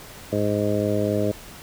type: harmonic tone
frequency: 103.83 Hz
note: G#2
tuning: in tune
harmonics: 1 / 2 / 3 / 4 / 5 / 6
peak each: -27 / -27 / -27 / -27 / -27 / -27 dBFS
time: 0.32-1.32 s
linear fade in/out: 10 ms
effects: pink hiss -42 dBFS RMS until 1.62 s